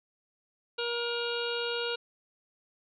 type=harmonic tone; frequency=473.8 Hz; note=A#4; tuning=28 cents sharp; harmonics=1 / 2 / 3 / 5 / 6 / 7 / 8 / 9; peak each=-33 / -42 / -37 / -44 / -37 / -45 / -42 / -43 dBFS; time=0.78-1.96 s; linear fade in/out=10 ms; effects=none